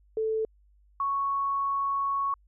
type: tone pair in turn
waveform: sine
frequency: 440 / 1108.7 Hz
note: A4 / C#6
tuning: 0 / 0 cents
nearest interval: octave + major third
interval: 1600 cents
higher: second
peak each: -25 / -25 dBFS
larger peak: neither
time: 0.17-0.45 / 1-2.34 s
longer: second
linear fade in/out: 2 ms
effects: added 50 Hz sine -58 dBFS peak until 2.47 s